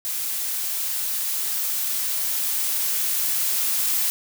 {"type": "noise with level ramp", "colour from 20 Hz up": "blue", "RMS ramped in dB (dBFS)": [-27, -22], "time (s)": [0.05, 4.1], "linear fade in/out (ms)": 0, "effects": []}